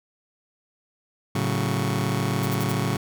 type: chord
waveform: sawtooth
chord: F# minor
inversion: first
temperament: just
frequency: 111 / 138.75 / 185 Hz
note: A2 / C#3 / F#3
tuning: +16 / +2 / 0 cents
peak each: -23 / -22 / -24 dBFS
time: 1.35-2.97 s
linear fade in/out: 5 ms
type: noise bursts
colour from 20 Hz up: blue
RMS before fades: -35 dBFS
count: 4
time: 2.43-2.719 s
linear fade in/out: 0 ms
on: 28 ms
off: 59 ms
effects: none